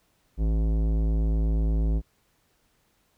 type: tone with tanh clipping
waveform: sine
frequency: 54.2 Hz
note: A1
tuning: 25 cents flat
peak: -23 dBFS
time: 0.37-2.02 s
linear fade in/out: 50 ms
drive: 16 dB
effects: pink hiss -68 dBFS RMS until 3.17 s